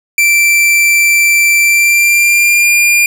45% pulse tone with pitch glide, 2344 to 2400 Hz, D7 to D7, -4 to +37 cents, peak -6 dBFS, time 0.18-3.06 s, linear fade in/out 2 ms, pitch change +41 cents, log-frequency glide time 1.6-2.66 s, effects none

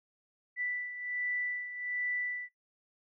sine beating tone pair, 1975.5 / 1976.8 Hz, B6 / B6, 0 / +1 cents, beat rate 1.3 Hz, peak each -34 / -40 dBFS, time 0.56-2.49 s, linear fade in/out 50 ms, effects noise-tail reverb RT60 0.2 s tail -25 dB re dry

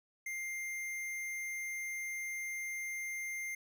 sine tone with hard clipping, 2100 Hz, C7, 6 cents sharp, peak -39 dBFS, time 0.26-3.55 s, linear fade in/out 5 ms, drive 16 dB, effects none

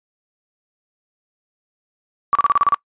sine tone bursts, 1146 Hz, D6, 43 cents flat, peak -10 dBFS, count 8, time 2.33-2.744 s, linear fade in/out 0 ms, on 22 ms, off 34 ms, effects noise-tail reverb RT60 0.1 s tail -23 dB re dry + resampled to 8000 Hz

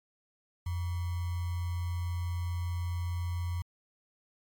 sine tone with sample-and-hold, 87.31 Hz, F2, in tune, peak -30 dBFS, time 0.66-3.62 s, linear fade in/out 5 ms, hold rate 1050 Hz, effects MP3 96 kbps

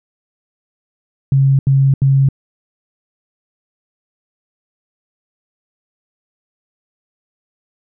sine tone bursts, 136.2 Hz, C#3, 30 cents flat, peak -8 dBFS, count 3, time 1.32-2.288 s, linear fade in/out 2 ms, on 270 ms, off 79 ms, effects none

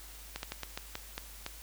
slowing click train, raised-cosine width 0.2 ms, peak -19 dBFS, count 8, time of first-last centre 0.36-1.464 s, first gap 71 ms, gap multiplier 1.26, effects added 51 Hz sine -50 dBFS peak until 1.62 s + white hiss -51 dBFS RMS until 1.62 s

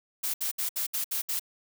blue noise bursts, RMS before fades -30 dBFS, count 7, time 0.23-1.396 s, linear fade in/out 10 ms, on 110 ms, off 66 ms, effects none

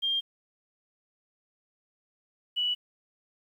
sine tone pair in turn, 3201 / 2949 Hz, G7 / F#7, +36 / -6 cents, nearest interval minor second, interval 142 cents, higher first, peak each -25 dBFS, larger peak neither, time 0.02-0.21 / 2.56-2.75 s, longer neither, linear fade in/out 20 ms, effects 10-bit

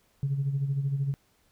sine tone with tremolo, 138.59 Hz, C#3, in tune, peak -22 dBFS, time 0.23-1.14 s, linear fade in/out 0 ms, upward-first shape sine, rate 13 Hz, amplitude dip 60%, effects tanh soft clip ceiling -20 dBFS + pink hiss -67 dBFS RMS until 1.51 s

